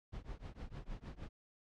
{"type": "noise with tremolo", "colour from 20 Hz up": "brown", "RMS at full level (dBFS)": -43, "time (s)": [0.12, 1.29], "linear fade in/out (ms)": 20, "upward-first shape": "triangle", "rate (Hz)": 6.5, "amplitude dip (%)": 100, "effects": ["low-pass 5000 Hz 12 dB/octave"]}